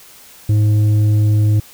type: tone with tanh clipping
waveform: sine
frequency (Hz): 105.7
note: G#2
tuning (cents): +31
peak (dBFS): -11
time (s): 0.49-1.6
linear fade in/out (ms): 5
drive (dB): 6
effects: white hiss -42 dBFS RMS until 1.73 s